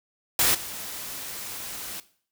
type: noise with level steps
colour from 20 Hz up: white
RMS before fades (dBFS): -21 / -36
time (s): 0.39-2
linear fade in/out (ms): 2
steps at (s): 0.54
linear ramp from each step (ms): 10
effects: noise-tail reverb RT60 0.5 s tail -17 dB re dry